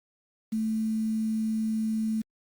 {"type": "tone with quantisation", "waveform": "sine", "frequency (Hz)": 219.9, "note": "A3", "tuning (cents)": -1, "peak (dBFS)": -25, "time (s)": [0.52, 2.22], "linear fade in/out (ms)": 10, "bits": 8, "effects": ["Opus 48 kbps"]}